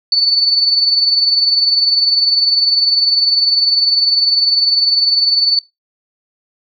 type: tone with tremolo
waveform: sine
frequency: 4490 Hz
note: C#8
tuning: 21 cents sharp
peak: -7 dBFS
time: 0.12-5.59 s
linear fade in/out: 2 ms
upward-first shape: sine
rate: 20 Hz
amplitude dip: 55%
effects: noise-tail reverb RT60 0.2 s tail -22 dB re dry